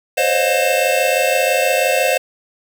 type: tone cluster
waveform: square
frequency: 514 / 540 / 617 / 710 / 2663 Hz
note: C5 / C#5 / D#5 / F5 / E7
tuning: -31 / -45 / -15 / +28 / +17 cents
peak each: -21 dBFS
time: 0.17-2.18 s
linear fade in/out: 10 ms
effects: 7-bit